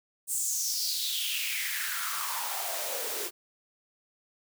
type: noise with high-pass filter sweep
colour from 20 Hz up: white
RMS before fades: -32 dBFS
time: 0.27-3.31 s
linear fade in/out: 50 ms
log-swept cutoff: 8600 to 360 Hz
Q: 4.9
effects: none